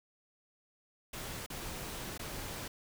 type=noise with dropouts; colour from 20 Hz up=pink; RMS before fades=-42 dBFS; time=1.13-2.68 s; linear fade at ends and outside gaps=5 ms; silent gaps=1.463-1.5 / 2.178-2.193 s; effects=none